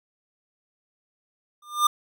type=tone with exponential growth; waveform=square; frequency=1200 Hz; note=D6; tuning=37 cents sharp; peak=-14 dBFS; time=1.62-1.87 s; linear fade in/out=5 ms; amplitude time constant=54 ms; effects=none